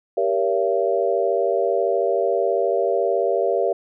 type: chord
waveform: sine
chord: G diminished seventh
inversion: none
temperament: just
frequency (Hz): 392 / 470.4 / 564.5 / 677.4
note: G4 / Bb4 / Db5 / Fb5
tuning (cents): 0 / +16 / +31 / +47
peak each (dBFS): -23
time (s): 0.17-3.73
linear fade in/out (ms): 5
effects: none